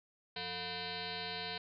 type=tone with frequency modulation; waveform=sine; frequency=2336 Hz; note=D7; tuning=10 cents flat; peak=-38 dBFS; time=0.36-1.58 s; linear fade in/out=5 ms; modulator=270 Hz; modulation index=7.7; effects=none